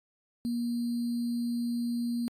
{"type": "tone with sample-and-hold", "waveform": "sine", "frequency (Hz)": 237.6, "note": "A#3", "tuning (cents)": 33, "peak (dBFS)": -28, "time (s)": [0.45, 2.28], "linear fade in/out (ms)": 0, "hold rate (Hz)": 4410, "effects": ["AAC 64 kbps"]}